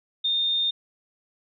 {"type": "tone", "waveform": "sine", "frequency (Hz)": 3643, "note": "A#7", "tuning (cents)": -41, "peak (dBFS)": -21, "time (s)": [0.24, 0.71], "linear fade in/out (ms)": 10, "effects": []}